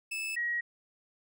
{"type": "tone pair in turn", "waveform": ["40% pulse", "sine"], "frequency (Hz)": [2619, 1900.7], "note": ["E7", "A#6"], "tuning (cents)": [-12, 33], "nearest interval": "tritone", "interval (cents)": 555, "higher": "first", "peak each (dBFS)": [-32, -29], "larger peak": "second", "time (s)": [[0.11, 0.36], [0.36, 0.61]], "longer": "neither", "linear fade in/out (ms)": 10, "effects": []}